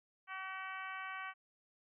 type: harmonic tone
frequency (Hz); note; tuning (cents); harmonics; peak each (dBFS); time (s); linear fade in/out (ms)
380; F#4; +46; 2 / 3 / 4 / 5 / 6 / 7 / 8; -51 / -46 / -47 / -50 / -50 / -55 / -58; 0.27-1.34; 50
effects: none